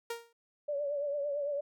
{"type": "tone with exponential decay", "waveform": "sawtooth", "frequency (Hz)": 466.2, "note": "A#4", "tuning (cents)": 0, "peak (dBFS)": -29, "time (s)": [0.1, 0.33], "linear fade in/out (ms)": 5, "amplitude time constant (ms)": 50}
{"type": "tone with vibrato", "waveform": "sine", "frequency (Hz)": 575, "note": "D5", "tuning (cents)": -37, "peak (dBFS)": -31, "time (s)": [0.68, 1.61], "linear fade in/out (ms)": 10, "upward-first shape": "triangle", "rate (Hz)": 8.9, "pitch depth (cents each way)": 66}
{"effects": []}